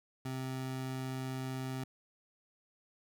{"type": "tone", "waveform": "25% pulse", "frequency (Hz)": 130.81, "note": "C3", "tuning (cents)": 0, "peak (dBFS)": -33, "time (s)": [0.25, 1.84], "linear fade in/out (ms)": 5, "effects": []}